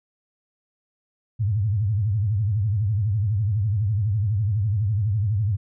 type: tone with vibrato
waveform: sine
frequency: 104.1 Hz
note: G#2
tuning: 5 cents sharp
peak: -19 dBFS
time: 1.39-5.57 s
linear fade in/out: 20 ms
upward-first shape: triangle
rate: 12 Hz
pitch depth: 220 cents each way
effects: none